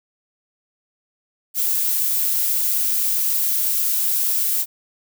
violet noise, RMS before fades -20 dBFS, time 1.54-4.66 s, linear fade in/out 50 ms, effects none

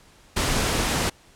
pink noise, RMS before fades -23 dBFS, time 0.36-1.1 s, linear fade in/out 10 ms, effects pink hiss -54 dBFS RMS until 1.35 s + low-pass 10000 Hz 12 dB/octave

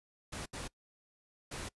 pink noise bursts at uneven times, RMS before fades -42 dBFS, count 3, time 0.32-0.46 / 0.53-0.68 / 1.51-1.69 s, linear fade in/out 10 ms, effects noise-tail reverb RT60 0.1 s tail -23 dB re dry + resampled to 24000 Hz

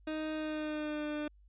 30% pulse tone with pitch glide, 311.1 to 299.3 Hz, D#4 to D4, 0 to +33 cents, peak -32 dBFS, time 0.07-1.28 s, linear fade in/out 5 ms, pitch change -67 cents, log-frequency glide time 0.34-1.04 s, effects added 50 Hz sine -58 dBFS peak until 1.48 s + resampled to 8000 Hz

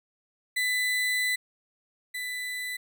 35% pulse tone pair in turn, 2000 / 1993 Hz, B6 / B6, +21 / +15 cents, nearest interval unison, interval 6 cents, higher first, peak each -23 / -30 dBFS, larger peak first, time 0.56-1.36 / 2.14-2.77 s, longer first, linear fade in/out 10 ms, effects none

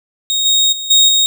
30% pulse tone with level steps, 3741 Hz, A#7, 5 cents sharp, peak -11 / -7 / -19 / -4 / -7 dBFS, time 0.3-1.26 s, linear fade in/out 0 ms, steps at 0.45 / 0.72 / 0.9 / 1.08 s, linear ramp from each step 10 ms, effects none

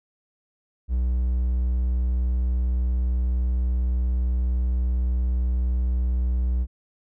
triangle tone, 61.74 Hz, B1, in tune, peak -18 dBFS, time 0.88-6.67 s, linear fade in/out 50 ms, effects none

